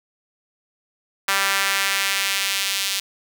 sawtooth tone with high-pass filter sweep, 196 Hz, G3, in tune, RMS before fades -22 dBFS, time 1.28-3 s, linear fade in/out 5 ms, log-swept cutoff 1400 to 3400 Hz, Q 1.2, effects none

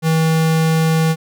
square tone, 160.8 Hz, E3, 43 cents flat, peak -13 dBFS, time 0.02-1.16 s, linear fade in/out 50 ms, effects none

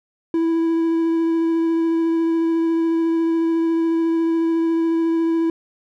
triangle tone with vibrato, 329.6 Hz, E4, in tune, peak -14 dBFS, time 0.34-5.5 s, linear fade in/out 2 ms, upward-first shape sine, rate 14 Hz, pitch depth 11 cents each way, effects none

